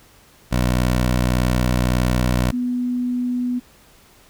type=tone pair in turn; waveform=15% pulse / sine; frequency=61.74 / 247 Hz; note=B1 / B3; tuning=0 / 0 cents; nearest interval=2 octaves; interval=2400 cents; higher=second; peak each=-10 / -19 dBFS; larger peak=first; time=0.51-2.52 / 2.52-3.6 s; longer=first; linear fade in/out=20 ms; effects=pink hiss -51 dBFS RMS until 4.29 s